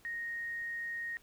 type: tone with quantisation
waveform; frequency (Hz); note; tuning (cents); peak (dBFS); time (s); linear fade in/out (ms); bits
sine; 1864.7; A#6; 0; -36; 0.05-1.17; 0; 11
effects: pink hiss -64 dBFS RMS until 1.22 s